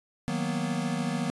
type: chord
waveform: square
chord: B major seventh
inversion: first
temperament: equal with one note detuned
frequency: 157.55 / 185 / 233.1 / 246.9 Hz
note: D#3 / F#3 / A#3 / B3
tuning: +22 / 0 / 0 / 0 cents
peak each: -34 dBFS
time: 0.28-1.3 s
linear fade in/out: 0 ms
effects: resampled to 24000 Hz